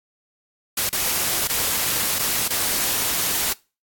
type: noise with dropouts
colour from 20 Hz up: white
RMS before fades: -22 dBFS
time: 0.77-3.53 s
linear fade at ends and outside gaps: 5 ms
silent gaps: 0.893-0.927 / 1.475-1.496 / 2.186-2.192 / 2.481-2.503 s
effects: noise-tail reverb RT60 0.3 s tail -22 dB re dry + AAC 64 kbps